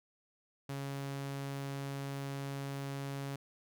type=tone; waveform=sawtooth; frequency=138.59 Hz; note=C#3; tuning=in tune; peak=-34 dBFS; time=0.69-3.36 s; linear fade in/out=5 ms; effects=none